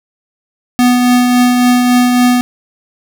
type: tone with tremolo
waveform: square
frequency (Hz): 246.9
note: B3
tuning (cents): 0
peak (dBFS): -6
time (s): 0.79-2.41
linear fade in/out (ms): 0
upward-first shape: triangle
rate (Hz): 3.6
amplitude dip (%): 35
effects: none